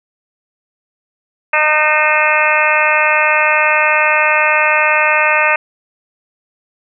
harmonic tone with a mistuned harmonic, 305.6 Hz, D#4, 31 cents flat, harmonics 2 / 3 / 4 / 5 / 6 / 7 / 8 / 9, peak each -18 / -18 / -18 / -18 / -18 / -18 / -18 / -18 dBFS, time 1.53-5.56 s, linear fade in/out 5 ms, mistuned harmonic 9, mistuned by -73 cents, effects none

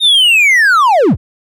triangle linear sweep, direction down, 3729 to 33.93 Hz, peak -4 dBFS, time 0-1.17 s, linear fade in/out 50 ms, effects none

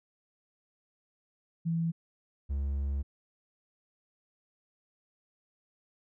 sine / triangle tone pair in turn, 165.7 / 69.67 Hz, E3 / C#2, +9 / +9 cents, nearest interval octave + minor third, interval 1500 cents, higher first, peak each -27 dBFS, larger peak neither, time 1.65-1.92 / 2.49-3.03 s, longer second, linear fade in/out 20 ms, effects none

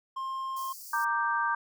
triangle tone, 1061 Hz, C6, 24 cents sharp, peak -30 dBFS, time 0.16-0.73 s, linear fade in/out 10 ms
white high-pass noise, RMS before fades -45 dBFS, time 0.56-1.05 s, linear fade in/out 10 ms, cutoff 4500 Hz, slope 96 dB/octave
sine chord, G minor, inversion first, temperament equal with one note detuned, 932.3 / 1180.8 / 1568 Hz, Bb5 / D6 / G6, 0 / +9 / 0 cents, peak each -30 dBFS, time 0.93-1.55 s, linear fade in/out 5 ms
effects none

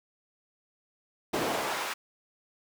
brown noise with high-pass filter sweep, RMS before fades -31 dBFS, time 1.33-1.94 s, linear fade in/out 10 ms, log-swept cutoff 320 to 1300 Hz, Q 0.93, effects none

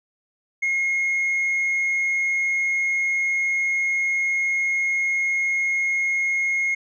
sine tone with tanh clipping, 2153 Hz, C7, 49 cents sharp, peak -20 dBFS, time 0.62-6.75 s, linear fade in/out 10 ms, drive 1 dB, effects none

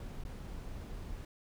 brown noise with dropouts, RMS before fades -43 dBFS, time 0-1.25 s, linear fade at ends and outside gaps 2 ms, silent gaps 0.238-0.25 s, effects none

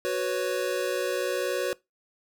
square chord, F# suspended fourth, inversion none, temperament equal, 370 / 493.9 / 554.4 Hz, F#4 / B4 / C#5, 0 / 0 / 0 cents, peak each -31 dBFS, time 0.05-1.73 s, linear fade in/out 0 ms, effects noise-tail reverb RT60 0.2 s tail -22 dB re dry

